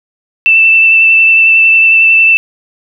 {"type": "tone with vibrato", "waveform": "sine", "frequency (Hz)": 2659, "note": "E7", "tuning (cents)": 14, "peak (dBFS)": -3, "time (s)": [0.46, 2.37], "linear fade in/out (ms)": 0, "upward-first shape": "triangle", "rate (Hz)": 11, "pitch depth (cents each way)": 17, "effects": []}